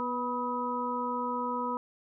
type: harmonic tone with a mistuned harmonic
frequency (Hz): 245.3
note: B3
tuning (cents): -12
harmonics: 1 / 2 / 4 / 5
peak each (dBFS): -36 / -37 / -32 / -37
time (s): 0-1.77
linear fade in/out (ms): 0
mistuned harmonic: 5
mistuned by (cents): +55
effects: none